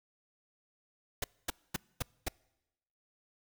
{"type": "noise bursts", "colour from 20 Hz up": "pink", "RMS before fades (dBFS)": -33, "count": 5, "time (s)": [1.22, 2.285], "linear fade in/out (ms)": 5, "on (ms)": 21, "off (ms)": 240, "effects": ["noise-tail reverb RT60 1.0 s tail -26 dB re dry"]}